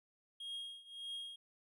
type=tone with tremolo; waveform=triangle; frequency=3259 Hz; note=G#7; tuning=33 cents flat; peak=-39 dBFS; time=0.4-1.36 s; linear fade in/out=5 ms; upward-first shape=triangle; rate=1.7 Hz; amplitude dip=90%; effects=none